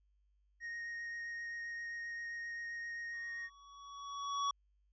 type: tone with vibrato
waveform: triangle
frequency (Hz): 1864.7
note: A#6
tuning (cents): 0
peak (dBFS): -39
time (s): 0.6-3.5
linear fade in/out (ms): 50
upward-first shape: triangle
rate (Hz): 7.6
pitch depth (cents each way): 10
type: tone with exponential growth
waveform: square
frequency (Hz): 1127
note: C#6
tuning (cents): +28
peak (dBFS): -32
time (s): 3.13-4.51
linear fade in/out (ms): 5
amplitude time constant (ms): 300
effects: added 50 Hz sine -70 dBFS peak until 4.92 s + resampled to 16000 Hz